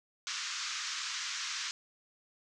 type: band-pass noise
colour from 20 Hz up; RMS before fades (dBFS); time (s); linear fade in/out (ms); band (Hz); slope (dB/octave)
white; -38; 0.27-1.71; 0; 1100 to 6700; 48
effects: none